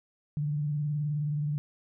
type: tone with vibrato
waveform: sine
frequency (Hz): 148.1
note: D3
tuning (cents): +15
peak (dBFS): -27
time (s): 0.37-1.58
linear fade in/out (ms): 0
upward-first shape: triangle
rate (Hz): 19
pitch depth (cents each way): 69
effects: none